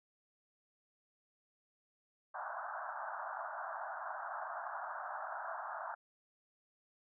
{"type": "band-pass noise", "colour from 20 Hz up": "pink", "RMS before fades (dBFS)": -43, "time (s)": [2.34, 5.95], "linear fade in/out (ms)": 10, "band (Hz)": [630, 1600], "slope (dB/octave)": 96, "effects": []}